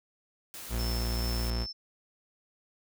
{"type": "noise", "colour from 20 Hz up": "white", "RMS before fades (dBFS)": -43, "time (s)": [0.54, 1.5], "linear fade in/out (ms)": 0}
{"type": "tone", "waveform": "40% pulse", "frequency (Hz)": 58.27, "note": "A#1", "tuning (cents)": 0, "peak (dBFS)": -28, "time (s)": [0.69, 1.67], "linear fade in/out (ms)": 50}
{"type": "tone with tremolo", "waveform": "sine", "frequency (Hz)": 5300, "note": "E8", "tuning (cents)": 9, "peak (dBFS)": -36, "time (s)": [0.78, 1.73], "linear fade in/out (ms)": 20, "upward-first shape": "triangle", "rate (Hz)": 2.5, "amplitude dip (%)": 40}
{"effects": []}